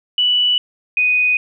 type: tone pair in turn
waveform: sine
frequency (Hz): 2960 / 2489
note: F#7 / D#7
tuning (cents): 0 / 0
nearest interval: minor third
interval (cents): 300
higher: first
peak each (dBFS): -12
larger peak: neither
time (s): 0.18-0.58 / 0.97-1.37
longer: neither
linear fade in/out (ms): 2
effects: none